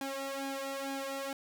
sawtooth tone with flanger, 272.9 Hz, C#4, 27 cents flat, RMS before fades -38 dBFS, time 0.01-1.33 s, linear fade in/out 2 ms, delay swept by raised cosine 1.2 to 2.17 ms, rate 2.2 Hz, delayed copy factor +0.9, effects none

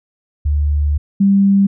sine tone pair in turn, 73.42 / 197.49 Hz, D2 / G3, 0 / +13 cents, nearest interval octave + perfect fourth, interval 1713 cents, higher second, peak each -12 / -8 dBFS, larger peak second, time 0.45-0.98 / 1.2-1.67 s, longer first, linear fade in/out 10 ms, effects none

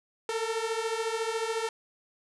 sawtooth beating tone pair, 443 / 457 Hz, A4 / A#4, +12 / -34 cents, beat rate 14 Hz, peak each -28 dBFS, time 0.29-1.69 s, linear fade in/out 2 ms, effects resampled to 24000 Hz + 10-bit

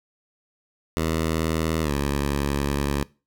10% pulse tone with pitch glide, 80.3 to 70.72 Hz, E2 to C#2, -45 to +35 cents, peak -14 dBFS, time 0.97-3.03 s, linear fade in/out 0 ms, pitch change -220 cents, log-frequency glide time 1.82-1.92 s, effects noise-tail reverb RT60 0.3 s tail -21 dB re dry

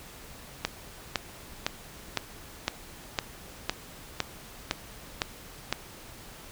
click train, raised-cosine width 0.2 ms, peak -8 dBFS, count 11, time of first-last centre 0.65-5.726 s, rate 1.97 Hz, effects pink hiss -47 dBFS RMS until 6.51 s

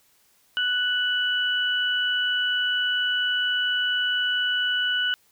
sine tone pair together, 1484.3 / 2960 Hz, F#6 / F#7, +5 / 0 cents, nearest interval octave, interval 1195 cents, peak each -24 dBFS, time 0.57-5.14 s, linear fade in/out 0 ms, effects white hiss -62 dBFS RMS until 5.31 s

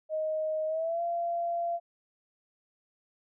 sine tone with pitch glide, 625 to 685.5 Hz, D#5 to F5, +8 to -32 cents, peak -28 dBFS, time 0.09-1.8 s, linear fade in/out 50 ms, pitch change +160 cents, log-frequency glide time 0.67-1.02 s, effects none

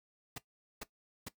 pink noise bursts, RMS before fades -42 dBFS, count 3, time 0.36-1.286 s, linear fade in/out 5 ms, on 22 ms, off 430 ms, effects noise-tail reverb RT60 0.1 s tail -17 dB re dry

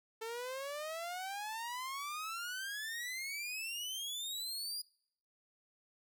sawtooth exponential sweep, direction up, 442.2 to 4916 Hz, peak -36 dBFS, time 0.21-4.82 s, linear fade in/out 10 ms, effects noise-tail reverb RT60 0.7 s tail -26 dB re dry

